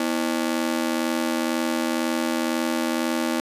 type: ring-modulated tone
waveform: sawtooth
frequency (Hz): 284.7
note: C#4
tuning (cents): +46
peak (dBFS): -15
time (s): 0-3.4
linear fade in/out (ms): 0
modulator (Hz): 41
effects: resampled to 32000 Hz